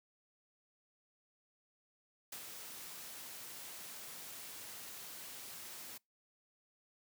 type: noise with ADSR envelope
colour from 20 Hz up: white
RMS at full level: -45 dBFS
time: 2.32-5.98 s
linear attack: 6 ms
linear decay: 62 ms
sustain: -4 dB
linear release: 8 ms
effects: noise-tail reverb RT60 0.2 s tail -26 dB re dry + high-pass 100 Hz 12 dB/octave